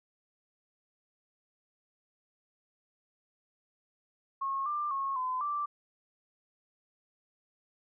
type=tone with pitch steps; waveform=sine; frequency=1088 / 1188 / 1091 / 1019 / 1173 Hz; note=C#6 / D6 / C#6 / C6 / D6; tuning=-33 / +20 / -28 / -46 / -2 cents; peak=-30 dBFS; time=4.41-5.66 s; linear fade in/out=10 ms; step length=250 ms; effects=none